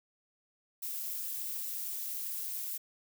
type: noise with amplitude modulation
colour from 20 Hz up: violet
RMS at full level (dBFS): -35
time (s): 0.82-2.78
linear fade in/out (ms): 10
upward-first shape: sine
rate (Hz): 273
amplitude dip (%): 65
effects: none